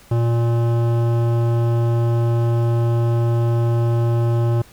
sine tone with hard clipping, 117.2 Hz, A#2, 10 cents sharp, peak -17 dBFS, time 0.11-4.62 s, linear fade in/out 5 ms, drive 15 dB, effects pink hiss -48 dBFS RMS until 4.72 s

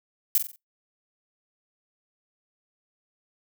violet noise with echo, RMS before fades -20 dBFS, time 0.35-0.38 s, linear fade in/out 0 ms, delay 45 ms, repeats 4, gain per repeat -8 dB, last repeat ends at 0.56 s, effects noise-tail reverb RT60 0.2 s tail -26 dB re dry

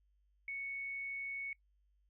sine tone, 2217 Hz, C#7, in tune, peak -39 dBFS, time 0.48-1.53 s, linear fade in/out 2 ms, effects noise-tail reverb RT60 0.1 s tail -23 dB re dry + added 50 Hz sine -70 dBFS peak until 2.09 s

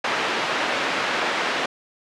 white band-pass noise, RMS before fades -24 dBFS, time 0.04-1.66 s, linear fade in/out 5 ms, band 280 to 2200 Hz, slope 12 dB/octave, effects low-pass 7000 Hz 12 dB/octave

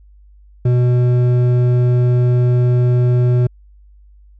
triangle tone with hard clipping, 123.47 Hz, B2, in tune, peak -12 dBFS, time 0.65-3.47 s, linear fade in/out 5 ms, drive 12 dB, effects added 50 Hz sine -42 dBFS peak until 4.39 s

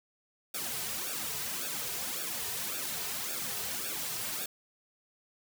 white noise with flanger, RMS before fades -36 dBFS, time 0.54-4.46 s, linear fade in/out 5 ms, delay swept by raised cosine 0.97 to 3.67 ms, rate 1.8 Hz, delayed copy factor -1, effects none

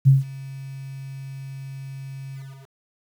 sine tone with ADSR envelope, 135.4 Hz, C#3, 40 cents flat, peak -8 dBFS, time 0.05-2.71 s, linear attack 26 ms, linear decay 160 ms, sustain -24 dB, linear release 370 ms, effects 8-bit

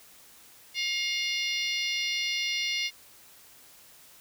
harmonic tone with a mistuned harmonic, 707 Hz, F5, 21 cents sharp, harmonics 3 / 4 / 5 / 6 / 7 / 8, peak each -31 / -33 / -35 / -37 / -38 / -39 dBFS, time 0.74-2.91 s, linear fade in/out 50 ms, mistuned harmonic 3, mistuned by +17 cents, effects white hiss -54 dBFS RMS until 4.2 s

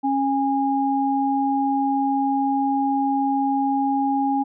sine tone pair together, 273.6 / 820 Hz, C#4 / G#5, -23 / -22 cents, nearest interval octave + perfect fifth, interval 1901 cents, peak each -21 dBFS, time 0.03-4.44 s, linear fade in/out 20 ms, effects none

